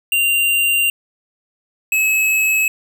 square tone pair in turn, 2779 / 2579 Hz, F7 / E7, -9 / -39 cents, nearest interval minor second, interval 130 cents, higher first, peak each -14 dBFS, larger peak neither, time 0.12-0.9 / 1.92-2.68 s, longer first, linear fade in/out 2 ms, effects none

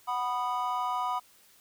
triangle chord, B major, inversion second, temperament just, 740.8 / 987.8 / 1234.7 Hz, F#5 / B5 / D#6, +2 / 0 / -14 cents, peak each -32 / -29 / -32 dBFS, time 0.07-1.2 s, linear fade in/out 20 ms, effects white hiss -60 dBFS RMS until 1.6 s

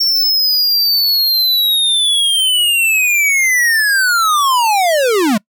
square linear sweep, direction down, 5480 to 194.4 Hz, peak -11 dBFS, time 0-5.38 s, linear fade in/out 10 ms, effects noise-tail reverb RT60 0.1 s tail -25 dB re dry

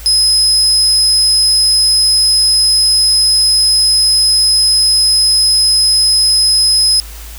35% pulse tone, 5080 Hz, D#8, 35 cents sharp, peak -5 dBFS, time 0.06-7 s, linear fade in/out 0 ms, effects added 54 Hz sine -28 dBFS peak until 7.38 s + white hiss -34 dBFS RMS until 7.38 s

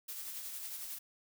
blue noise with tremolo, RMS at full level -42 dBFS, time 0.08-0.99 s, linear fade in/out 10 ms, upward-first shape sine, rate 11 Hz, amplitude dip 35%, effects none

